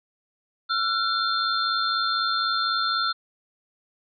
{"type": "tone cluster", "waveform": "sine", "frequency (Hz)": [1352, 1456, 3567, 4203], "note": ["E6", "F#6", "A7", "C8"], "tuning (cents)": [43, -28, 23, 7], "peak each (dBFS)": [-24, -31, -30, -28], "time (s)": [0.69, 3.13], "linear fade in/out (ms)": 20, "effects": []}